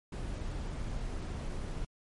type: noise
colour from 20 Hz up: brown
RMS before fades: -37 dBFS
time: 0.12-1.85 s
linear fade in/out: 5 ms
effects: MP3 48 kbps